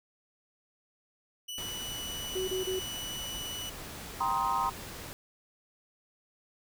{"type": "tone", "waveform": "sawtooth", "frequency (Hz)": 2960, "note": "F#7", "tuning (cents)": 0, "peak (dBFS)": -34, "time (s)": [1.48, 3.7], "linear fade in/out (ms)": 10}
{"type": "noise", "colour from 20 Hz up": "pink", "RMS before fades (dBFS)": -43, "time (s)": [1.58, 5.13], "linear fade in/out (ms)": 0}
{"type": "tone bursts", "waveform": "sine", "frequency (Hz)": 374.1, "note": "F#4", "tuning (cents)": 19, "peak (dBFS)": -30, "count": 3, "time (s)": [2.35, 2.796], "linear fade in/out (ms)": 10, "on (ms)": 130, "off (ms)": 28}
{"type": "chord", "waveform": "sine", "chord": "C minor seventh", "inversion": "second", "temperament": "just", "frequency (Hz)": [784.9, 941.9, 1046.5, 1255.8], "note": ["G5", "Bb5", "C6", "Eb6"], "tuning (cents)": [2, 18, 0, 16], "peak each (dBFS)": [-35, -31, -31, -34], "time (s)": [4.2, 4.7], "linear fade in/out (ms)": 10}
{"effects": []}